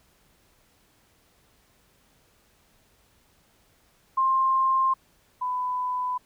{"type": "tone pair in turn", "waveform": "sine", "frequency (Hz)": [1057, 999.8], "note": ["C6", "B5"], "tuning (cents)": [17, 21], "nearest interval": "minor second", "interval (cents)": 96, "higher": "first", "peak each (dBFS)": [-19, -25], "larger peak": "first", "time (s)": [[4.17, 4.94], [5.41, 6.18]], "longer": "neither", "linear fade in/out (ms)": 10, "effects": ["pink hiss -63 dBFS RMS until 6.25 s"]}